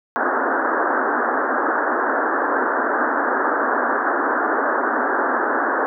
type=band-pass noise; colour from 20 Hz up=white; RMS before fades=-20 dBFS; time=0.16-5.86 s; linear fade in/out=0 ms; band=240 to 1700 Hz; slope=96 dB/octave; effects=none